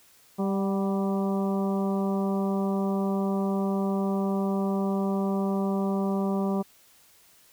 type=harmonic tone with a mistuned harmonic; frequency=196 Hz; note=G3; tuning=in tune; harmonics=1 / 2 / 3 / 4 / 5 / 6; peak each=-25 / -31 / -35 / -37 / -39 / -41 dBFS; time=0.38-6.63 s; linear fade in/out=20 ms; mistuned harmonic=4; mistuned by=-41 cents; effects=white hiss -58 dBFS RMS until 7.52 s